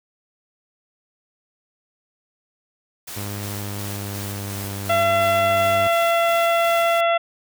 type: noise with tremolo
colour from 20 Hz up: white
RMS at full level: -34 dBFS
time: 3.07-7.01 s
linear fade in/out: 10 ms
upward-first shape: square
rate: 2.8 Hz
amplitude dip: 25%
type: tone with pitch glide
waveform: sawtooth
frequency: 101.7 to 98.63 Hz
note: G#2 to G2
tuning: -36 to +11 cents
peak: -24 dBFS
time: 3.16-5.88 s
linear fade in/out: 10 ms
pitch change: -53 cents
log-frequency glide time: 3.66-5 s
type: harmonic tone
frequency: 677 Hz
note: E5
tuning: 46 cents sharp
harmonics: 1 / 2 / 3 / 4 / 5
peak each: -17 / -23 / -27 / -29 / -31 dBFS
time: 4.89-7.18 s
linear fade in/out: 10 ms
effects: none